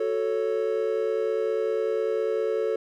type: chord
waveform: triangle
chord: F# minor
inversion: none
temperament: equal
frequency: 370 / 440 / 554.4 Hz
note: F#4 / A4 / C#5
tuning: 0 / 0 / 0 cents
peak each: -29 / -23 / -28 dBFS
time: 0-2.76 s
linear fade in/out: 5 ms
effects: none